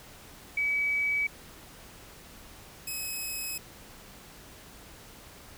sine / 5% pulse tone pair in turn, 2282 / 2556 Hz, C#7 / D#7, +50 / +46 cents, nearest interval major second, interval 196 cents, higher second, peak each -25 / -24 dBFS, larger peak second, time 0.57-1.27 / 2.87-3.58 s, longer second, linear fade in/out 5 ms, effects pink hiss -50 dBFS RMS until 5.57 s

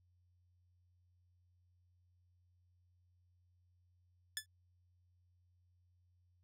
10% pulse tone with exponential decay, 1733 Hz, A6, 27 cents flat, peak -25 dBFS, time 4.37-4.46 s, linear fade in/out 1 ms, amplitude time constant 18 ms, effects added 89 Hz sine -70 dBFS peak until 6.43 s

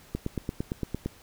click train, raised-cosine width 3 ms, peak -16 dBFS, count 9, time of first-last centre 0.15-1.06 s, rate 8.79 Hz, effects pink hiss -54 dBFS RMS until 1.22 s

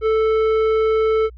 triangle tone with tanh clipping, 440 Hz, A4, in tune, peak -16 dBFS, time 0.01-1.3 s, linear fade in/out 50 ms, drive 15 dB, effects added 60 Hz sine -37 dBFS peak until 1.37 s

